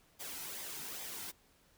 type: noise with flanger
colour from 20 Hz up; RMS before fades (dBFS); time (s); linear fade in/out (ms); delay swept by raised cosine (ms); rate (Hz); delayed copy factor
white; -44; 0.19-1.32; 20; 0.71 to 1.81; 2.4; -0.5
effects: pink hiss -68 dBFS RMS until 1.77 s